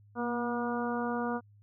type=harmonic tone with a mistuned harmonic; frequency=240.2 Hz; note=B3; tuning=48 cents flat; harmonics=1 / 2 / 3 / 4 / 5 / 6; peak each=-33 / -36 / -38 / -39 / -40 / -41 dBFS; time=0.15-1.41 s; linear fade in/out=50 ms; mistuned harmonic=1; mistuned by=-24 cents; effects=added 103 Hz sine -56 dBFS peak until 1.62 s